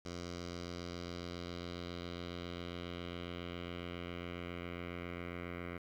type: tone with low-pass filter sweep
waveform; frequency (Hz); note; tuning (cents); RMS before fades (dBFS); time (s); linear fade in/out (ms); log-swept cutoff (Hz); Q
10% pulse; 87.31; F2; 0; -44; 0.05-5.78; 5; 5600 to 2100; 2.5
effects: 11-bit